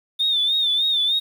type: tone with vibrato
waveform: triangle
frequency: 3608 Hz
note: A7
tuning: 43 cents sharp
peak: -14 dBFS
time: 0.19-1.2 s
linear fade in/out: 20 ms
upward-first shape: sine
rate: 3.3 Hz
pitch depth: 73 cents each way
effects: tanh soft clip ceiling -15 dBFS + 8-bit